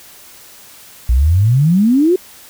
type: exponential sweep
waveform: sine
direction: up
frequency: 56.5 to 381 Hz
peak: -8 dBFS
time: 1.09-2.16 s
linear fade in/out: 5 ms
effects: white hiss -40 dBFS RMS until 2.49 s